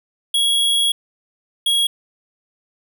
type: tone pair in turn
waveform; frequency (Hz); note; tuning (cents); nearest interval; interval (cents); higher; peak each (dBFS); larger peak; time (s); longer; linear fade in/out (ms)
square; 3322 / 3309; G#7 / G#7; 0 / -7; unison; 7; first; -15; neither; 0.34-0.92 / 1.66-1.87; first; 5
effects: none